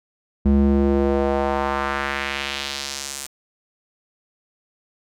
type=tone with band-pass filter sweep; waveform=square; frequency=69.3 Hz; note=C#2; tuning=in tune; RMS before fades=-21 dBFS; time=0.45-3.27 s; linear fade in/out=10 ms; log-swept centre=180 to 8800 Hz; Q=1.5; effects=none